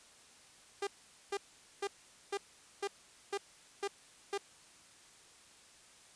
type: tone bursts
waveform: sawtooth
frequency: 400 Hz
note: G4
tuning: 35 cents sharp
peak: -30 dBFS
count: 8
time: 0.82-4.378 s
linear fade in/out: 5 ms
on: 51 ms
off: 450 ms
effects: white hiss -60 dBFS RMS until 6.15 s + resampled to 22050 Hz